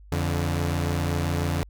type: tone pair together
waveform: sawtooth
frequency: 85.8 / 144.3 Hz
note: F2 / D3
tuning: -30 / -30 cents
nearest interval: major sixth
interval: 900 cents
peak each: -21 / -24 dBFS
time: 0.12-1.63 s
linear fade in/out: 0 ms
effects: added 50 Hz sine -45 dBFS peak until 1.69 s